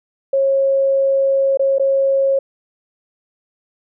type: tone with dropouts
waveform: sine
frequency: 544 Hz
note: C#5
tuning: 33 cents flat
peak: -12 dBFS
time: 0.33-2.39 s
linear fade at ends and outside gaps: 5 ms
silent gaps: 1.573-1.594 / 1.784-1.796 s
effects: none